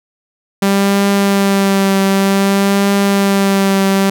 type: tone with vibrato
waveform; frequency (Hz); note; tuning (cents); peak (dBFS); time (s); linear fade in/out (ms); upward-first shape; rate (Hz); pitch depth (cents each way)
sawtooth; 196.9; G3; +8; -6; 0.62-4.1; 5; triangle; 0.54; 24
effects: none